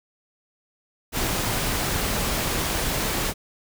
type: noise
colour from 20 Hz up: pink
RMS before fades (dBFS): -25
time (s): 1.12-3.34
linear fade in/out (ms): 50
effects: none